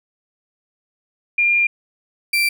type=tone pair in turn; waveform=sine / 35% pulse; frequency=2402 / 2350 Hz; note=D7 / D7; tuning=+38 / +1 cents; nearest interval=unison; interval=37 cents; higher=first; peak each=-13 / -13 dBFS; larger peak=neither; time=1.38-1.67 / 2.33-2.49 s; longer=first; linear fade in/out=5 ms; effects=none